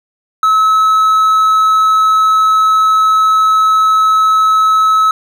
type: tone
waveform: triangle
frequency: 1293 Hz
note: E6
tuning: 34 cents flat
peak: -5 dBFS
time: 0.43-5.11 s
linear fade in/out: 2 ms
effects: none